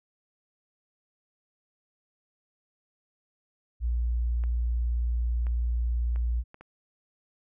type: tone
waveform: sine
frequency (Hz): 59.1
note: A#1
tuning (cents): +24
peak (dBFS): -24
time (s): 3.8-6.44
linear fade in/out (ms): 50
type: clicks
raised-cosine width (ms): 0.5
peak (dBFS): -32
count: 5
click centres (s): 4.438 / 5.468 / 6.16 / 6.544 / 6.61
effects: none